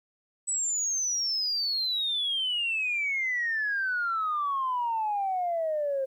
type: exponential sweep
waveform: sine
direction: down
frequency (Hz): 8010 to 526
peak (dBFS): -25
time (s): 0.47-6.06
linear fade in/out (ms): 20
effects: tanh soft clip ceiling -21 dBFS + 11-bit